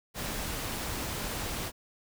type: noise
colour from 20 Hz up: pink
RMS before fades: -35 dBFS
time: 0.14-1.72 s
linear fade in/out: 50 ms
effects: none